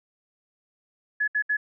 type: tone bursts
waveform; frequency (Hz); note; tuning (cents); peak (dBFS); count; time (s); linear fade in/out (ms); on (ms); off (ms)
sine; 1700; G#6; +40; -21; 3; 1.2-1.57; 10; 78; 68
effects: none